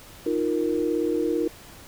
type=chord; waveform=sine; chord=Eb suspended second; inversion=none; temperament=equal; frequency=311.1 / 349.2 / 466.2 Hz; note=Eb4 / F4 / Bb4; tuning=0 / 0 / 0 cents; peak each=-26 dBFS; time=0.26-1.48 s; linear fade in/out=5 ms; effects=pink hiss -46 dBFS RMS until 1.87 s